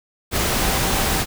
sine tone in noise, 775 Hz, G5, 20 cents flat, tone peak -30 dBFS, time 0.59-1.24 s, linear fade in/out 50 ms, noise pink, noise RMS -20 dBFS, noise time 0.31-1.26 s, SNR -13 dB, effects none

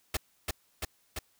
pink noise with echo, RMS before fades -30 dBFS, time 0.14-0.17 s, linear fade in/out 5 ms, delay 340 ms, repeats 3, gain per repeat -2 dB, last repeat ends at 1.19 s, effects white hiss -69 dBFS RMS until 1.39 s

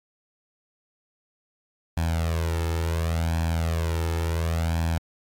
sawtooth tone with flanger, 82.41 Hz, E2, in tune, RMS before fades -25 dBFS, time 1.97-4.98 s, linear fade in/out 0 ms, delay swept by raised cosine 1.2 to 2.3 ms, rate 0.7 Hz, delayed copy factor +0.75, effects AAC 64 kbps

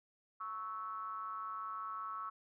triangle ring-modulated tone, 102.6 Hz, G#2, 21 cents flat, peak -35 dBFS, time 0.4-2.3 s, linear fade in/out 10 ms, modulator 1210 Hz, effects none

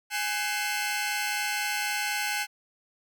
sawtooth tone cluster, 830 / 1518 / 2087 / 2191 / 2649 Hz, G#5 / F#6 / C7 / C#7 / E7, -1 / +44 / -5 / -21 / +8 cents, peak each -29 / -29 / -31 / -36 / -31 dBFS, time 0.1-2.47 s, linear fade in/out 50 ms, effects none

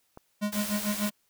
click, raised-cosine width 1 ms, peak -30 dBFS, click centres 0.174 s
square tone with tremolo, 207.7 Hz, G#3, in tune, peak -26 dBFS, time 0.41-1.11 s, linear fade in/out 20 ms, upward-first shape sine, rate 6.7 Hz, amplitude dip 90%
white noise, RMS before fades -35 dBFS, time 0.52-1.1 s, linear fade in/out 10 ms
effects white hiss -71 dBFS RMS until 1.29 s

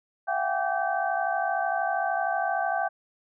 sine tone cluster, 677 / 748 / 801 / 1159 / 1546 Hz, E5 / F#5 / G5 / D6 / G6, +46 / +19 / +37 / -23 / -24 cents, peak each -30 / -29 / -30 / -37 / -31 dBFS, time 0.27-2.89 s, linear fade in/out 20 ms, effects none

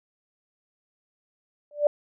sine tone with exponential growth, 588 Hz, D5, 2 cents sharp, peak -12 dBFS, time 1.71-1.87 s, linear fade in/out 2 ms, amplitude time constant 34 ms, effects none

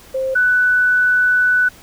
sine tone pair in turn, 527 / 1490.6 Hz, C5 / F#6, +12 / +12 cents, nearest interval octave + tritone, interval 1800 cents, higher second, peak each -17 / -11 dBFS, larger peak second, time 0.14-0.35 / 0.35-1.69 s, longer second, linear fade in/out 10 ms, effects pink hiss -43 dBFS RMS until 1.82 s

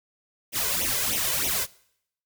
white noise with flanger, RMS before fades -26 dBFS, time 0.52-1.67 s, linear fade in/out 50 ms, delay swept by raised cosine 0.32 to 2.02 ms, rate 3.2 Hz, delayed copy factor +0.95, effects noise-tail reverb RT60 0.7 s tail -22 dB re dry

